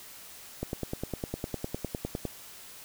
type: click train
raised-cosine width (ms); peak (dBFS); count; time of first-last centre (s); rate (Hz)
2; -18; 17; 0.63-2.253; 9.86
effects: white hiss -48 dBFS RMS until 2.84 s